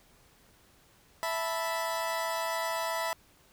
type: chord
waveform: 30% pulse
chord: E suspended fourth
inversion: none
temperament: equal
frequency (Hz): 659.3 / 880 / 987.8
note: E5 / A5 / B5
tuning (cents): 0 / 0 / 0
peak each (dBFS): -31 / -36 / -31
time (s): 1.23-3.13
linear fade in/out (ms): 0
effects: pink hiss -62 dBFS RMS until 3.52 s